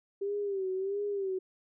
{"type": "tone with vibrato", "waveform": "sine", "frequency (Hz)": 392, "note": "G4", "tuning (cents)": 0, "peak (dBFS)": -30, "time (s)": [0.21, 1.39], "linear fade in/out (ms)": 10, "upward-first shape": "sine", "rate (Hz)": 1.5, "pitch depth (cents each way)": 81, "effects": []}